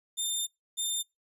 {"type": "tone pair in turn", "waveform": "15% pulse", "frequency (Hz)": [3607, 3607], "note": ["A7", "A7"], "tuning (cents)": [42, 42], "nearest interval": "unison", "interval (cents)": 0, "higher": "neither", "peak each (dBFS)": [-22, -22], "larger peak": "neither", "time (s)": [[0.17, 0.47], [0.77, 1.03]], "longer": "first", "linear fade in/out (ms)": 20, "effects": ["noise-tail reverb RT60 0.2 s tail -26 dB re dry", "resampled to 32000 Hz"]}